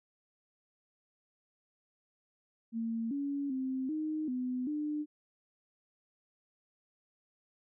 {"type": "tone with pitch steps", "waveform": "sine", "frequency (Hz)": [227.7, 282, 261.8, 309.6, 252.2, 299.7], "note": ["A#3", "C#4", "C4", "D#4", "B3", "D4"], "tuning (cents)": [-40, 30, 1, -9, 36, 35], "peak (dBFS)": -32, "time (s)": [2.72, 5.06], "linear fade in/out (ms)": 50, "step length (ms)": 390, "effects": []}